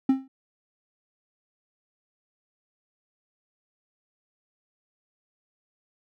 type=tone with exponential decay; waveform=triangle; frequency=265.9 Hz; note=C4; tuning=28 cents sharp; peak=-12 dBFS; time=0.09-0.28 s; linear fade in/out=5 ms; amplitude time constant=40 ms; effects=none